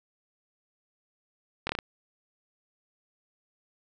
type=slowing click train; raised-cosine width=0.3 ms; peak=-13 dBFS; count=5; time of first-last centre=1.67-1.788 s; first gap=23 ms; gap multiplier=1.17; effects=none